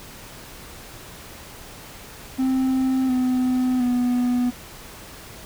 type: tone with pitch steps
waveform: triangle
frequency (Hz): 261.6 / 253.9 / 246.3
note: C4 / B3 / B3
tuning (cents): 0 / +48 / -5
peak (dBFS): -16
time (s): 2.38-4.51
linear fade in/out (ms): 20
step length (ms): 710
effects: pink hiss -41 dBFS RMS until 5.45 s